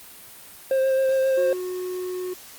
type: tone with vibrato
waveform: triangle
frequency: 530 Hz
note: C5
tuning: 22 cents sharp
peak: -16 dBFS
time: 0.71-1.53 s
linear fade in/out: 2 ms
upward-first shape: sine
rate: 7.5 Hz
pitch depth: 15 cents each way
type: tone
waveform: triangle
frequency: 365.2 Hz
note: F#4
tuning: 23 cents flat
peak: -25 dBFS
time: 1.37-2.34 s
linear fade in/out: 10 ms
effects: white hiss -44 dBFS RMS until 2.58 s + Opus 32 kbps